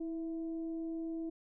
sine tone with frequency modulation, 326.2 Hz, E4, 18 cents flat, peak -36 dBFS, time 0-1.3 s, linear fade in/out 10 ms, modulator 340 Hz, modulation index 0.3, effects none

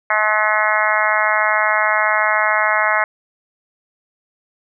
harmonic tone, 213.7 Hz, G#3, 50 cents sharp, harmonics 3 / 4 / 5 / 6 / 7 / 8 / 9 / 10, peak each -22 / -22 / -22 / -22 / -22 / -22 / -22 / -22 dBFS, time 0.1-3.04 s, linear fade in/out 2 ms, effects none

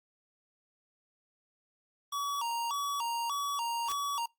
square tone with vibrato, 1030 Hz, C6, 28 cents flat, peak -32 dBFS, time 2.12-4.26 s, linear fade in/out 5 ms, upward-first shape square, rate 1.7 Hz, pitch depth 170 cents each way
white noise with exponential growth, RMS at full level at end -36 dBFS, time 3.81-3.92 s, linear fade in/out 1 ms, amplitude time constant 23 ms
effects noise-tail reverb RT60 0.2 s tail -25 dB re dry + Opus 24 kbps

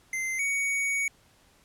square tone pair in turn, 2076 / 2240 Hz, C7 / C#7, -14 / +18 cents, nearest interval minor second, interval 132 cents, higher second, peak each -29 / -26 dBFS, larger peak second, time 0.13-0.39 / 0.39-1.08 s, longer second, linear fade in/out 2 ms, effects pink hiss -61 dBFS RMS until 1.64 s + low-pass 12000 Hz 12 dB/octave

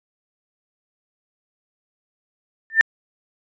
sine tone with exponential growth, 1790 Hz, A6, 29 cents sharp, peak -4 dBFS, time 2.7-2.81 s, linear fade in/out 0 ms, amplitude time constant 23 ms, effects resampled to 16000 Hz

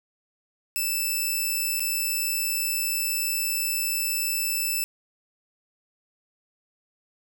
5% pulse tone with dropouts, 2637 Hz, E7, in tune, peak -15 dBFS, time 0.76-4.84 s, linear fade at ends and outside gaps 0 ms, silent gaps 1.796-1.804 s, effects none

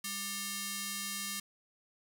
5% pulse ring-modulated tone, 987.8 Hz, B5, in tune, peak -21 dBFS, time 0.04-1.4 s, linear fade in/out 5 ms, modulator 788 Hz, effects none

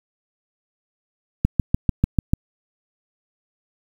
click train, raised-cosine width 5 ms, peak -3 dBFS, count 7, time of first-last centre 1.45-2.335 s, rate 6.78 Hz, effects 7-bit

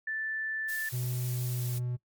sine tone, 1760 Hz, A6, in tune, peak -31 dBFS, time 0.07-0.89 s, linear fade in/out 5 ms
blue noise, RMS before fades -41 dBFS, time 0.68-1.79 s, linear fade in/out 10 ms
triangle tone with pitch glide, 124.5 to 123.21 Hz, B2 to B2, +14 to -4 cents, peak -28 dBFS, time 0.92-1.97 s, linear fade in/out 20 ms, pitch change -18 cents, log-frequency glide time 1.52-1.61 s
effects noise-tail reverb RT60 0.1 s tail -20 dB re dry + MP3 96 kbps

